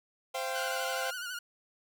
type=chord; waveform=sawtooth; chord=C suspended fourth; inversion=none; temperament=equal with one note detuned; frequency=523.3 / 687.3 / 784 Hz; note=C5 / F5 / G5; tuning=0 / -28 / 0 cents; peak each=-32 / -34 / -34 dBFS; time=0.34-1.11 s; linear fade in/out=10 ms
type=tone with vibrato; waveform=sawtooth; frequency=1456 Hz; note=F#6; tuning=28 cents flat; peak=-33 dBFS; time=0.55-1.39 s; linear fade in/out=5 ms; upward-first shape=sine; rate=12 Hz; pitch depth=69 cents each way
effects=none